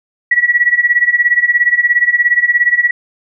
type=tone with tremolo; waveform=sine; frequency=1933 Hz; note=B6; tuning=38 cents flat; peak=-5 dBFS; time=0.31-2.91 s; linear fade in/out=5 ms; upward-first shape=sine; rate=17 Hz; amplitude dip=85%; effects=none